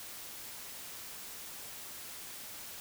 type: silence
effects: white hiss -46 dBFS RMS until 2.8 s